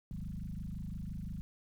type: tone with frequency modulation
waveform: sine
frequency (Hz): 110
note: A2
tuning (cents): 0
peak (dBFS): -38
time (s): 0.11-1.41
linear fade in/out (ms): 0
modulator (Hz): 25.8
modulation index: 3.6
effects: 11-bit